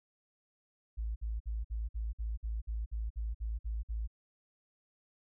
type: tone bursts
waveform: sine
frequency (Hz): 55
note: A1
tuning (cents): 0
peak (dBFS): -33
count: 13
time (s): 0.97-4.076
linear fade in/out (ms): 20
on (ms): 190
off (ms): 53
effects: none